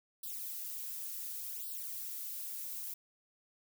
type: noise with flanger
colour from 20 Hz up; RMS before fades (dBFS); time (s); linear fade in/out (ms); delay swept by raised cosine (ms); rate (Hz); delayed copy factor
violet; -42; 0.23-2.94; 5; 0.22 to 3.72; 0.69; +0.95
effects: none